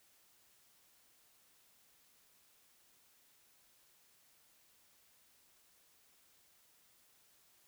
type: silence
effects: white hiss -69 dBFS RMS until 7.67 s